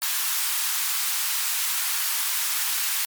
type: high-pass noise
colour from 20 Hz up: white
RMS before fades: -25 dBFS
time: 0.02-3.05 s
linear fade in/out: 0 ms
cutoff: 950 Hz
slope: 24 dB/octave
effects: MP3 96 kbps